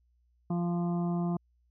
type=harmonic tone; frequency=173.4 Hz; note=F3; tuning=12 cents flat; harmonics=1 / 2 / 4 / 5 / 6 / 7; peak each=-28 / -37 / -40 / -49 / -46 / -51 dBFS; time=0.5-1.37 s; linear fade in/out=5 ms; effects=added 60 Hz sine -66 dBFS peak until 1.7 s